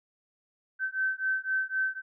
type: beating tone pair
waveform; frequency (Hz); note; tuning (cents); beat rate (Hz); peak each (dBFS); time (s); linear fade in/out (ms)
sine; 1538 / 1541.9; G6 / G6; -33 / -29; 3.9; -30; 0.79-2.02; 50
effects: none